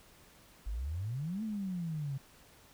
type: exponential two-way sweep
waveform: sine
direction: up then down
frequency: 47.02 to 224.5 to 132.9 Hz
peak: -34 dBFS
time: 0.66-2.18 s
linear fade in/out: 10 ms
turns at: 1.43 s
effects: pink hiss -60 dBFS RMS until 2.73 s